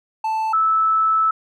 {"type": "tone pair in turn", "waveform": ["triangle", "sine"], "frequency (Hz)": [880, 1309.4], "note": ["A5", "E6"], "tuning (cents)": [0, -12], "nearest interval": "perfect fifth", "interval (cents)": 688, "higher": "second", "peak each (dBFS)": [-17, -14], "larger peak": "second", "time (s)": [[0.24, 0.53], [0.53, 1.31]], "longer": "second", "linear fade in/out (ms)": 5, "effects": []}